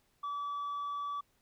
sine tone, 1150 Hz, D6, 37 cents flat, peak -32 dBFS, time 0.23-1.21 s, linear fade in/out 10 ms, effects tanh soft clip ceiling -34 dBFS + pink hiss -73 dBFS RMS until 1.41 s

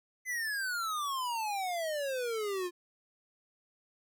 square exponential sweep, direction down, 2052 to 346.2 Hz, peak -33 dBFS, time 0.25-2.71 s, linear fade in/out 50 ms, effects none

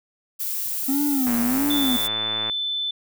violet noise, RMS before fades -27 dBFS, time 0.39-2.08 s, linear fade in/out 20 ms
triangle tone with vibrato, 261.6 Hz, C4, in tune, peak -18 dBFS, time 0.88-1.97 s, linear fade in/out 10 ms, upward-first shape sine, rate 1.5 Hz, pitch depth 180 cents each way
click train, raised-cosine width 0.5 ms, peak -17 dBFS, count 136, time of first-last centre 1.27-2.497 s, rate 110 Hz
sine tone, 3520 Hz, A7, in tune, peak -23 dBFS, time 1.7-2.91 s, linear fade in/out 5 ms
effects none

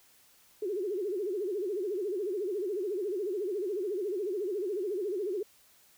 sine tone with vibrato, 389.9 Hz, G4, 9 cents flat, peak -30 dBFS, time 0.62-5.43 s, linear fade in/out 5 ms, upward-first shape sine, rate 14 Hz, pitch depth 180 cents each way, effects white hiss -62 dBFS RMS until 5.97 s

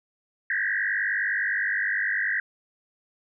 sine tone with frequency modulation, 1760 Hz, A6, in tune, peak -23 dBFS, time 0.5-2.4 s, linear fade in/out 2 ms, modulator 49.8 Hz, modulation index 4, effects none

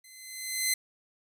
10% pulse tone with level ramp, 2052 Hz, C7, 34 cents flat, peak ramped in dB -43 to -14 dBFS, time 0.04-0.74 s, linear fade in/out 5 ms, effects none

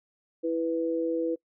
sine tone pair together, 329.9 / 494.3 Hz, E4 / B4, +1 / +1 cents, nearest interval perfect fifth, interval 700 cents, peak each -28 dBFS, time 0.43-1.36 s, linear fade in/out 20 ms, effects noise-tail reverb RT60 0.1 s tail -23 dB re dry

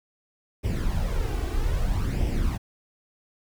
brown noise with flanger, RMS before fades -25 dBFS, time 0.63-2.58 s, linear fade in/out 20 ms, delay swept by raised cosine 0.36 to 2.66 ms, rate 0.62 Hz, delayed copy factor +0.6, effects none

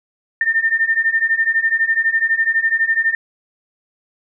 sine beating tone pair, 1800 / 1812 Hz, A6 / A#6, +39 / -50 cents, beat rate 12 Hz, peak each -18 / -16 dBFS, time 0.41-3.15 s, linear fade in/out 2 ms, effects none

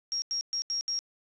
sine tone bursts at uneven times, 5588 Hz, F8, in tune, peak -28 dBFS, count 5, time 0.12-0.22 / 0.31-0.41 / 0.53-0.62 / 0.7-0.81 / 0.88-0.99 s, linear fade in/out 0 ms, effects resampled to 16000 Hz + 9-bit

